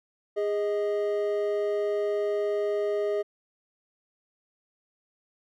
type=tone pair together; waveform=triangle; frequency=410.4 / 627 Hz; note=G#4 / D#5; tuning=-21 / +13 cents; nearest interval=perfect fifth; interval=734 cents; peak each=-24 / -28 dBFS; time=0.36-3.23 s; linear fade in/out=20 ms; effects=none